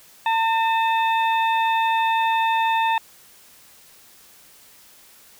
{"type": "harmonic tone with a mistuned harmonic", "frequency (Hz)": 903, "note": "A5", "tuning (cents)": 45, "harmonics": [1, 2, 3, 4], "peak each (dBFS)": [-18, -28, -28, -32], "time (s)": [0.26, 2.98], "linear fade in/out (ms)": 2, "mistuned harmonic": 3, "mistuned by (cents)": -66, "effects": ["white hiss -50 dBFS RMS until 5.39 s"]}